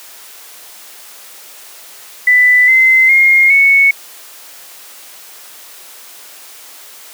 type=tone with pitch steps; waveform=sine; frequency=1990 / 2061 / 2135 / 2212 Hz; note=B6 / C7 / C7 / C#7; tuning=+13 / -27 / +34 / -4 cents; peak=-5 dBFS; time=2.27-3.91 s; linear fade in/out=5 ms; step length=410 ms; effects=white hiss -36 dBFS RMS until 7.13 s + high-pass 400 Hz 12 dB/octave